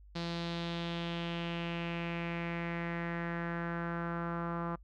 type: tone with low-pass filter sweep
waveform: sawtooth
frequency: 169.9 Hz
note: F3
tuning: 47 cents flat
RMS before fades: -37 dBFS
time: 0.15-4.76 s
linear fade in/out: 10 ms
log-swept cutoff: 4300 to 1200 Hz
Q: 3.4
effects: noise-tail reverb RT60 0.1 s tail -26 dB re dry + added 50 Hz sine -53 dBFS peak until 4.83 s